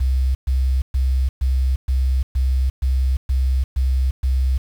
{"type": "tone bursts", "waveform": "sine", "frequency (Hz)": 65.2, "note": "C2", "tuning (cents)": -5, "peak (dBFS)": -14, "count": 10, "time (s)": [0, 4.58], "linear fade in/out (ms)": 10, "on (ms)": 350, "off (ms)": 120, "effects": ["tanh soft clip ceiling -10 dBFS", "7-bit"]}